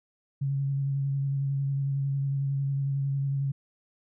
sine tone with vibrato, 138.2 Hz, C#3, 5 cents flat, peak -25 dBFS, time 0.41-3.52 s, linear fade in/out 10 ms, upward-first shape square, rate 11 Hz, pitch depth 15 cents each way, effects none

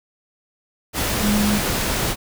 sine tone in noise, 207.7 Hz, G#3, in tune, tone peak -17 dBFS, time 1.2-1.61 s, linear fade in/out 50 ms, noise pink, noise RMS -22 dBFS, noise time 0.93-2.16 s, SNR +2 dB, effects none

